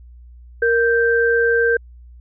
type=tone pair together; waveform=sine; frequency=466.2 / 1568 Hz; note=A#4 / G6; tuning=0 / 0 cents; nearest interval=octave + major sixth; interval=2100 cents; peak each=-15 / -17 dBFS; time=0.62-1.77 s; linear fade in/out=5 ms; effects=added 60 Hz sine -39 dBFS peak until 2.2 s